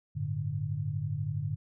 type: chord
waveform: sine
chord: G suspended second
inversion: none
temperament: just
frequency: 98 / 110.25 / 147 Hz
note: G2 / A2 / D3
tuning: 0 / +4 / +2 cents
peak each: -36 / -35 / -33 dBFS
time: 0.15-1.56 s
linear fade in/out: 20 ms
effects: none